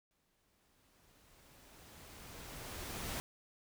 pink noise with exponential growth, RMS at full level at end -40 dBFS, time 0.11-3.2 s, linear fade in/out 0 ms, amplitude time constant 670 ms, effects none

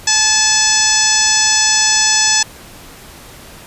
harmonic tone, 865 Hz, A5, 30 cents flat, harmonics 1 / 2 / 3 / 4 / 5 / 6 / 7 / 8 / 9, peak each -22 / -19 / -22 / -22 / -22 / -16 / -16 / -20 / -18 dBFS, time 0.07-2.43 s, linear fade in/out 5 ms, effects pink hiss -37 dBFS RMS until 3.66 s + resampled to 32000 Hz

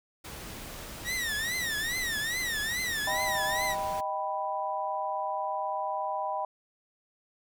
pink noise, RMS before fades -42 dBFS, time 0.24-4.01 s, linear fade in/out 10 ms
sawtooth tone with vibrato, 1864.7 Hz, A#6, in tune, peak -26 dBFS, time 1.04-3.76 s, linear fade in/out 50 ms, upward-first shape triangle, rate 2.4 Hz, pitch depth 190 cents each way
sine chord, Eb augmented, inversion none, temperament equal, 622.3 / 784 / 987.8 Hz, Eb5 / G5 / B5, 0 / 0 / 0 cents, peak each -35 / -33 / -33 dBFS, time 3.07-6.45 s, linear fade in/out 2 ms
effects none

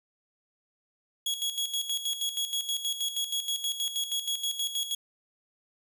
sawtooth tone with tremolo, 3335 Hz, G#7, 7 cents sharp, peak -24 dBFS, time 1.26-4.95 s, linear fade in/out 5 ms, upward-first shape square, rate 6.3 Hz, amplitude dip 65%, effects none

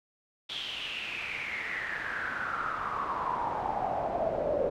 brown noise with band-pass filter sweep, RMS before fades -33 dBFS, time 0.49-4.7 s, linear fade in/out 10 ms, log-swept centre 3400 to 540 Hz, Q 7.6, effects none

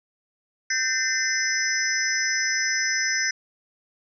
sine tone cluster, 1552 / 1809 / 2061 / 5180 / 5940 Hz, G6 / A6 / C7 / E8 / F#8, -18 / +48 / -27 / -31 / +6 cents, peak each -28 dBFS, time 0.7-3.31 s, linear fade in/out 5 ms, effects none

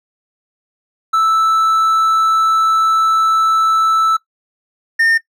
triangle tone pair in turn, 1317 / 1819.9 Hz, E6 / A#6, -2 / -42 cents, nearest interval tritone, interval 560 cents, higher second, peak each -8 dBFS, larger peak neither, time 1.13-4.17 / 4.99-5.18 s, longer first, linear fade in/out 10 ms, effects noise-tail reverb RT60 0.1 s tail -17 dB re dry

